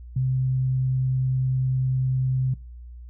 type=tone; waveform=sine; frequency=130 Hz; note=C3; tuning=11 cents flat; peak=-20 dBFS; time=0.16-2.54 s; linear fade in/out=5 ms; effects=noise-tail reverb RT60 0.3 s tail -22 dB re dry + added 60 Hz sine -38 dBFS peak until 3.09 s